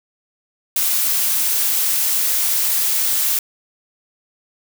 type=noise; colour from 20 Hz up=blue; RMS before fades=-18 dBFS; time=0.76-3.39 s; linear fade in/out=2 ms; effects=none